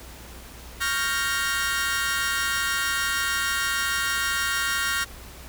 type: chord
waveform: sawtooth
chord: G half-diminished seventh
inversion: second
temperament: equal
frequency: 1108.7 / 1396.9 / 1568 / 1864.7 Hz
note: Db6 / F6 / G6 / Bb6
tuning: 0 / 0 / 0 / 0 cents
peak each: -29 / -24 / -27 / -24 dBFS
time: 0.8-5.05 s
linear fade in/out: 20 ms
effects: added 60 Hz sine -44 dBFS peak until 5.48 s + pink hiss -44 dBFS RMS until 5.48 s